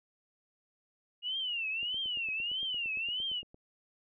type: tone with vibrato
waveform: sine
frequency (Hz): 2852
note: F7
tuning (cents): +36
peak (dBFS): -32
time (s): 1.22-3.43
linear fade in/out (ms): 50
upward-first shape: triangle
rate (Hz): 1.6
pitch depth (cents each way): 210
type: click train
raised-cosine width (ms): 2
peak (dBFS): -40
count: 16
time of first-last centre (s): 1.83-3.544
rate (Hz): 8.75
effects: none